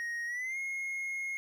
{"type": "tone with pitch glide", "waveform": "triangle", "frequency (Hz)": [1875, 2154], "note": ["A#6", "C7"], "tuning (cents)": [10, 50], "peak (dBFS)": -32, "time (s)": [0, 1.37], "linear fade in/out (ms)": 0, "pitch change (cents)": 240, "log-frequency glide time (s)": [0.26, 0.58], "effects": []}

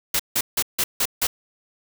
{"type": "noise bursts", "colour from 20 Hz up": "white", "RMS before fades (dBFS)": -21, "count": 6, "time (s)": [0.14, 1.27], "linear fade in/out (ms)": 5, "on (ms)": 55, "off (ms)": 160, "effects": []}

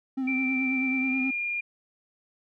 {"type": "tone with vibrato", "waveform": "triangle", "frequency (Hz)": 261.6, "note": "C4", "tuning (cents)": 0, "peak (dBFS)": -24, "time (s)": [0.17, 1.31], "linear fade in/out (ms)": 10, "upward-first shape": "triangle", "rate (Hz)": 9.3, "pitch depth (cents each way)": 44}
{"type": "tone with pitch glide", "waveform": "sine", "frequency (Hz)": [2349, 2411], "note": ["D7", "D7"], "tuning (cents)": [0, 45], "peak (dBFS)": -27, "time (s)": [0.27, 1.61], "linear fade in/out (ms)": 10, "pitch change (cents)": 45, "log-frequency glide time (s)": [0.98, 1.21]}
{"effects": []}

